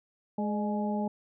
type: harmonic tone with a mistuned harmonic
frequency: 210 Hz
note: G#3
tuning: 19 cents sharp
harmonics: 1 / 2 / 3 / 4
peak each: -29 / -38 / -37 / -36 dBFS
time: 0.38-1.08 s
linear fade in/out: 5 ms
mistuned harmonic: 3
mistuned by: -54 cents
effects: none